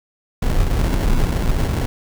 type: noise with sample-and-hold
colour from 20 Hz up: brown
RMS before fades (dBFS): -17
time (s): 0.42-1.86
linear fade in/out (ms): 5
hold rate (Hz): 1225
effects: none